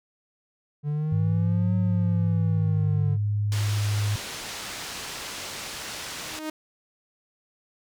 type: exponential two-way sweep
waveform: triangle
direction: up then down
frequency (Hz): 145.7 to 182.5 to 145.7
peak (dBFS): -22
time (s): 0.83-3.18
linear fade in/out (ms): 50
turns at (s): 1.76
type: tone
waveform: sine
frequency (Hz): 103.83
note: G#2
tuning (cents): 0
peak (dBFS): -22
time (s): 1.12-4.16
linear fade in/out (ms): 5
type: low-pass noise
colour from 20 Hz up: white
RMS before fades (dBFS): -36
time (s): 3.52-6.39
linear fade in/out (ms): 0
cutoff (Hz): 6000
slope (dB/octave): 12
type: tone with exponential growth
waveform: sawtooth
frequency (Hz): 310.9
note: D#4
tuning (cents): -1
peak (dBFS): -24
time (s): 6.06-6.5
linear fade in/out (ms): 5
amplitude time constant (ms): 95
effects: none